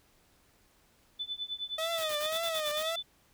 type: tone with tremolo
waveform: sine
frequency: 3502 Hz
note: A7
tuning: 9 cents flat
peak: -31 dBFS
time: 1.19-3.03 s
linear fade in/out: 10 ms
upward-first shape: triangle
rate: 9.6 Hz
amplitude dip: 100%
type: tone with vibrato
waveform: sawtooth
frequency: 632 Hz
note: D#5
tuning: 27 cents sharp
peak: -28 dBFS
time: 1.78-2.96 s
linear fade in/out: 5 ms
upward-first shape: triangle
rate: 1.9 Hz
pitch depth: 120 cents each way
type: noise bursts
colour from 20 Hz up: white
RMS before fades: -42 dBFS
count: 8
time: 1.98-2.828 s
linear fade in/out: 0 ms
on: 57 ms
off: 56 ms
effects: pink hiss -66 dBFS RMS until 3.33 s